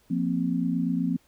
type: chord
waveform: sine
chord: F suspended fourth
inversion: none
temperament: equal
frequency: 174.61 / 233.1 / 261.6 Hz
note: F3 / Bb3 / C4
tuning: 0 / 0 / 0 cents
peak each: -27 / -29 / -27 dBFS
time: 0.1-1.17 s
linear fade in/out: 10 ms
effects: pink hiss -63 dBFS RMS until 1.27 s